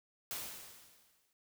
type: noise with exponential decay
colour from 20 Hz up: white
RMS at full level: -39 dBFS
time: 0.31-1.33 s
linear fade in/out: 1 ms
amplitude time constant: 220 ms
effects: none